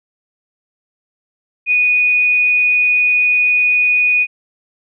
sine tone, 2473 Hz, D#7, 11 cents flat, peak -10 dBFS, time 1.66-4.27 s, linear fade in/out 50 ms, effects none

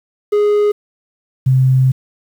triangle / sine tone pair in turn, 415.3 / 130.54 Hz, G#4 / C3, 0 / -4 cents, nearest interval octave + minor sixth, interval 2004 cents, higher first, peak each -8 dBFS, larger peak neither, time 0.32-0.72 / 1.46-1.92 s, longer second, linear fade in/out 10 ms, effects 7-bit

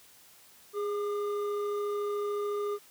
triangle tone pair together, 412.2 / 1202.8 Hz, G#4 / D6, -13 / +41 cents, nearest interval octave + perfect fifth, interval 1854 cents, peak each -28 / -37 dBFS, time 0.73-2.79 s, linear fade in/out 50 ms, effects white hiss -57 dBFS RMS until 2.9 s + high-pass 60 Hz 12 dB/octave

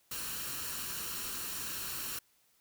white noise with comb filter, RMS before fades -39 dBFS, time 0.11-2.19 s, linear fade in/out 5 ms, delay 0.71 ms, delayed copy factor +0.55, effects white hiss -70 dBFS RMS until 2.6 s

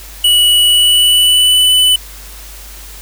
square tone with pitch glide, 2938 to 2996 Hz, F#7 to F#7, -13 to +21 cents, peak -7 dBFS, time 0.24-1.96 s, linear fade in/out 5 ms, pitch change +34 cents, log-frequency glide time 0.65-1.71 s, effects added 50 Hz sine -32 dBFS peak until 3.01 s + white hiss -34 dBFS RMS until 3.01 s

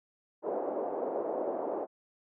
pink band-pass noise, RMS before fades -34 dBFS, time 0.42-1.87 s, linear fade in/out 50 ms, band 370 to 730 Hz, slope 24 dB/octave, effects none

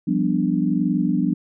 sine chord, G dominant seventh, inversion third, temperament equal, 174.61 / 196 / 246.9 / 293.7 Hz, F3 / G3 / B3 / D4, 0 / 0 / 0 / 0 cents, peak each -23 dBFS, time 0.07-1.34 s, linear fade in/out 10 ms, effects none

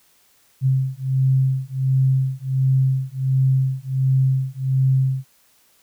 sine beating tone pair, 131.7 / 133.1 Hz, C3 / C3, +12 / +30 cents, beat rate 1.4 Hz, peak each -19 dBFS, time 0.61-5.25 s, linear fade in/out 50 ms, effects white hiss -58 dBFS RMS until 5.82 s

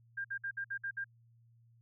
sine tone bursts, 1600 Hz, G6, 35 cents sharp, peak -35 dBFS, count 7, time 0.17-1.044 s, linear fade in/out 10 ms, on 76 ms, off 57 ms, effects added 116 Hz sine -62 dBFS peak until 1.81 s

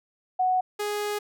sine / sawtooth tone pair in turn, 740 / 415.3 Hz, F#5 / G#4, 0 / 0 cents, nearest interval minor seventh, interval 1000 cents, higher first, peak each -20 / -23 dBFS, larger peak first, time 0.39-0.61 / 0.79-1.19 s, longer second, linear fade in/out 10 ms, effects none

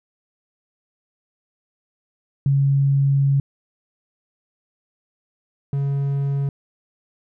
sine / triangle tone pair in turn, 138.59 / 139.55 Hz, C#3 / C#3, 0 / +12 cents, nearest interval unison, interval 12 cents, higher second, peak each -14 / -17 dBFS, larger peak first, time 2.46-3.4 / 5.73-6.49 s, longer first, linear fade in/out 2 ms, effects none

